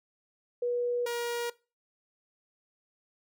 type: tone pair in turn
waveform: sine / sawtooth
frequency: 484.9 / 475.2 Hz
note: B4 / A#4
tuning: -32 / +33 cents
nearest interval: unison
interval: 35 cents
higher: first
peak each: -27 dBFS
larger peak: neither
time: 0.62-1.06 / 1.06-1.5 s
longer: neither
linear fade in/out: 5 ms
effects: noise-tail reverb RT60 0.3 s tail -21 dB re dry